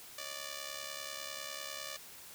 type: ring-modulated tone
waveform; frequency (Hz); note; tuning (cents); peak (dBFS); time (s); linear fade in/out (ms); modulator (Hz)
5% pulse; 587.3; D5; 0; -27; 0.18-1.97; 2; 35
effects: white hiss -52 dBFS RMS until 2.34 s